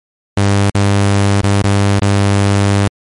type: tone with dropouts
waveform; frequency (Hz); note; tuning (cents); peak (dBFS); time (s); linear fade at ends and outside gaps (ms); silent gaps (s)
sawtooth; 100.1; G2; +37; -5; 0.37-2.88; 5; 0.702-0.747 / 1.415-1.433 / 1.624-1.64 / 1.996-2.016
effects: MP3 48 kbps